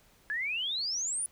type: exponential sweep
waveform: sine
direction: up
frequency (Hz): 1665 to 10000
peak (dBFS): -30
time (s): 0.3-1.26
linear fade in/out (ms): 0
effects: pink hiss -63 dBFS RMS until 1.31 s